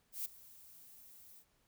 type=noise with ADSR envelope; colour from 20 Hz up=violet; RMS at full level=-38 dBFS; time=0.12-1.45 s; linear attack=130 ms; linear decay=14 ms; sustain=-20 dB; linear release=68 ms; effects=pink hiss -75 dBFS RMS until 1.67 s